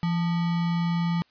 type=tone with sample-and-hold; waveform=sine; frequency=170 Hz; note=F3; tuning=46 cents flat; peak=-22 dBFS; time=0.03-1.22 s; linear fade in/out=0 ms; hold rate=1050 Hz; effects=white hiss -63 dBFS RMS until 1.3 s + resampled to 11025 Hz